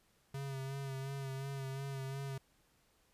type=tone with vibrato; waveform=square; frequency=136 Hz; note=C#3; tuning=33 cents flat; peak=-40 dBFS; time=0.34-2.38 s; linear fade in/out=5 ms; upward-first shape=sine; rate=2.8 Hz; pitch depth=33 cents each way; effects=pink hiss -72 dBFS RMS until 3.13 s + resampled to 32000 Hz

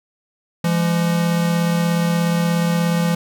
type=tone pair together; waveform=square; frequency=169.98 / 206.8 Hz; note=F3 / G#3; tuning=-47 / -7 cents; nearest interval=minor third; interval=340 cents; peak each=-17 / -25 dBFS; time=0.64-3.15 s; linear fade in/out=5 ms; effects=none

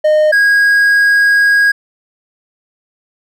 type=tone pair in turn; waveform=triangle; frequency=613 / 1642.2 Hz; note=D#5 / G#6; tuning=-26 / -20 cents; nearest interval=octave + perfect fourth; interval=1706 cents; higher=second; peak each=-5 dBFS; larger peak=neither; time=0.04-0.32 / 0.32-1.72 s; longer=second; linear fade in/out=10 ms; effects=none

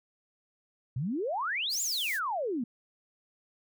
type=exponential two-way sweep; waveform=sine; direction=up then down; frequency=114.9 to 7490 to 219.3 Hz; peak=-29 dBFS; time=0.96-2.64 s; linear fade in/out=5 ms; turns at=1.82 s
type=high-pass noise; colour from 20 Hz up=white; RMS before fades=-40 dBFS; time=1.69-2.2 s; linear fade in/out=50 ms; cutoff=4900 Hz; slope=12 dB/octave
effects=none

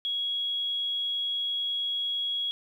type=tone; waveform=sine; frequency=3323 Hz; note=G#7; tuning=in tune; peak=-27 dBFS; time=0.05-2.51 s; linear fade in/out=0 ms; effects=10-bit

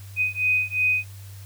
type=beating tone pair; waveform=sine; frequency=2499 / 2501.8 Hz; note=D#7 / D#7; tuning=+7 / +9 cents; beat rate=2.8 Hz; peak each=-23 dBFS; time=0.16-1.05 s; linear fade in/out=50 ms; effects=added 98 Hz sine -38 dBFS peak until 1.45 s + white hiss -50 dBFS RMS until 1.45 s

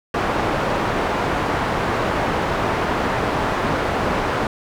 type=low-pass noise; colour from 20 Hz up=white; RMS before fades=-21 dBFS; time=0.14-4.47 s; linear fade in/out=2 ms; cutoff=1100 Hz; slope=12 dB/octave; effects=none

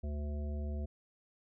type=harmonic tone; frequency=73.42 Hz; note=D2; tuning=in tune; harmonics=1 / 3 / 5 / 7 / 9; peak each=-35 / -45 / -51 / -53 / -52 dBFS; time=0.03-0.86 s; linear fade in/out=10 ms; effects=none

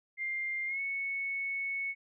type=tone with pitch glide; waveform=sine; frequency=2100 to 2210 Hz; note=C7 to C#7; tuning=+6 to -6 cents; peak=-32 dBFS; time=0.17-1.95 s; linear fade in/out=50 ms; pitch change=+88 cents; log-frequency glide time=0.66-0.8 s; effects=none

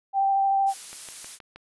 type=tone with vibrato; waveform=sine; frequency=784 Hz; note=G5; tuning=in tune; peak=-19 dBFS; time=0.13-0.74 s; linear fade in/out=50 ms; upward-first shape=triangle; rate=13 Hz; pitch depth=13 cents each way
type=noise; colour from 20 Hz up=blue; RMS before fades=-37 dBFS; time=0.66-1.39 s; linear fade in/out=50 ms
type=click train; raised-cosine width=0.3 ms; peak=-26 dBFS; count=5; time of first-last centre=0.93-1.56 s; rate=6.35 Hz
effects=resampled to 24000 Hz

